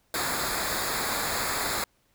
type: noise with comb filter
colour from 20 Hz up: pink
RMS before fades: -29 dBFS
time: 0.14-1.84 s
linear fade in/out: 2 ms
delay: 0.34 ms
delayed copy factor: -0.75
effects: pink hiss -68 dBFS RMS until 2.14 s